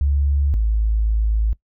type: tone pair in turn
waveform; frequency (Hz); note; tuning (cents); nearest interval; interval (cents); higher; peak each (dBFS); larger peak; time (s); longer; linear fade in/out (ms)
sine; 70.7 / 54.03; C#2 / A1; +35 / -31; perfect fourth; 466; first; -15; neither; 0.01-0.54 / 0.54-1.53; second; 0
effects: noise-tail reverb RT60 0.1 s tail -21 dB re dry